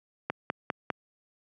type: click train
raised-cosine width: 0.5 ms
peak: -13 dBFS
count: 4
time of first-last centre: 0.3-0.902 s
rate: 4.98 Hz
effects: high-pass 150 Hz 12 dB/octave